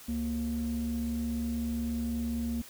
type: tone pair together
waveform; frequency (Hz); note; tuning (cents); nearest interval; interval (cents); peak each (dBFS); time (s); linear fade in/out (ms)
sine; 69.76 / 233.1; C#2 / A#3; +12 / 0; octave + major sixth; 2088; -34 / -29; 0.08-2.62; 10
effects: tanh soft clip ceiling -26 dBFS + white hiss -50 dBFS RMS until 2.69 s